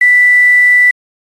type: tone with quantisation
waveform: sine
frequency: 1975.5 Hz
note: B6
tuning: in tune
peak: -4 dBFS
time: 0.01-0.91 s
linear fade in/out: 5 ms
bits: 5
effects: AAC 32 kbps